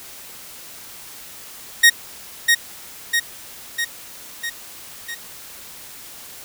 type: tone with echo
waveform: sawtooth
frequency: 1868 Hz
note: A#6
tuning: 3 cents sharp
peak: -4 dBFS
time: 1.83-1.9 s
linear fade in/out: 10 ms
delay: 650 ms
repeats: 5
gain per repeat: -4 dB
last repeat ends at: 5.15 s
effects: white hiss -39 dBFS RMS until 6.44 s